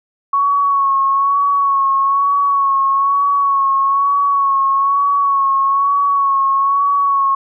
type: tone with vibrato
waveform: sine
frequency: 1109 Hz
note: C#6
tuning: in tune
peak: -11 dBFS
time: 0.33-7.35 s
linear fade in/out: 5 ms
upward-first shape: sine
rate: 1.1 Hz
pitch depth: 32 cents each way
effects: none